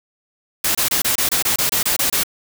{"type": "noise bursts", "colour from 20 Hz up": "white", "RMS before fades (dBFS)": -18, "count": 12, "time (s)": [0.64, 2.235], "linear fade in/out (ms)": 5, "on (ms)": 110, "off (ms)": 25, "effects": []}